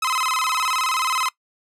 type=tone with vibrato; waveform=sawtooth; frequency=1150 Hz; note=D6; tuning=37 cents flat; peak=-16 dBFS; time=0.02-1.29 s; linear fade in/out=5 ms; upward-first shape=square; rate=19 Hz; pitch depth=190 cents each way; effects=noise-tail reverb RT60 0.1 s tail -21 dB re dry + low-pass 12000 Hz 12 dB/octave